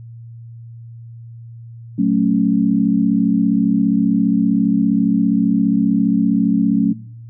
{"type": "chord", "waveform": "sine", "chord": "F# minor", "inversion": "none", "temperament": "equal", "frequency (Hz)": [185, 220, 277.2], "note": ["F#3", "A3", "C#4"], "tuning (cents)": [0, 0, 0], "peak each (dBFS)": -17, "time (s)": [1.98, 6.93], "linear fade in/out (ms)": 10, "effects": ["noise-tail reverb RT60 0.6 s tail -21 dB re dry", "added 116 Hz sine -33 dBFS peak until 7.29 s"]}